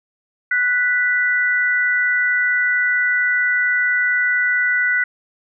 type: tone pair together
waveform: sine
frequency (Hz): 1480 / 1975.6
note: F#6 / B6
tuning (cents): 0 / 0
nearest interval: perfect fourth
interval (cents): 500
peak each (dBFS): -17 / -18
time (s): 0.51-5.04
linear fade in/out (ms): 5
effects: none